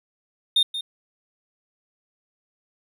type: tone with echo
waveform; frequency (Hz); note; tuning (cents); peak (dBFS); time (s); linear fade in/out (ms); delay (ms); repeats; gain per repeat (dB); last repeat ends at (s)
triangle; 3657; A#7; -34; -13; 0.56-0.63; 5; 180; 1; -12; 0.81
effects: tanh soft clip ceiling -9 dBFS